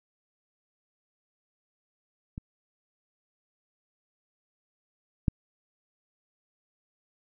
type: clicks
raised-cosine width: 5 ms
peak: -24 / -10 dBFS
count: 2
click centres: 2.379 / 5.282 s
effects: none